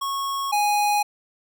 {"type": "tone pair in turn", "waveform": "square", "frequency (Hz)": [1100, 828.4], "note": ["C#6", "G#5"], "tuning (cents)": [-14, -5], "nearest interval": "perfect fourth", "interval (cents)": 491, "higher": "first", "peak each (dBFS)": [-25, -19], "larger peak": "second", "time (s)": [[0.01, 0.52], [0.52, 1.03]], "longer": "neither", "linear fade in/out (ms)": 10, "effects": []}